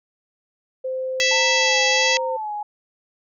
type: tone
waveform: sine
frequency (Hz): 519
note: C5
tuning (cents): -14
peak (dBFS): -23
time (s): 0.84-2.37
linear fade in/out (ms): 10
type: harmonic tone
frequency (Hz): 659.3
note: E5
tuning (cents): 0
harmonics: 3 / 4 / 5 / 6 / 7 / 8 / 9 / 10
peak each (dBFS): -22 / -22 / -24 / -29 / -26 / -29 / -30 / -28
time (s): 1.2-2.17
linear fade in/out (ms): 0
type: tone with vibrato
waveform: sine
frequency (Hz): 880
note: A5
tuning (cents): 0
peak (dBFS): -25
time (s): 1.31-2.63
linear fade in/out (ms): 5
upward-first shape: sine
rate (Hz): 1.4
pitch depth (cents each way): 94
effects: none